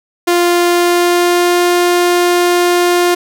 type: tone with pitch glide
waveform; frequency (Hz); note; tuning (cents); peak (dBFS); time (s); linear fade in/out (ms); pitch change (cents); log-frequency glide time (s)
sawtooth; 349.2 to 352.4; F4 to F4; 0 to +16; -5; 0.27-3.15; 10; +16; 0.7-1.6
effects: none